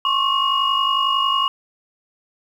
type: tone cluster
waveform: sine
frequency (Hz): 1069 / 1120 / 2870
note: C6 / C#6 / F7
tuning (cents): +37 / +18 / +47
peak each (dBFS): -20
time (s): 0.05-1.48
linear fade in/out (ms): 2
effects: tanh soft clip ceiling -7 dBFS + 8-bit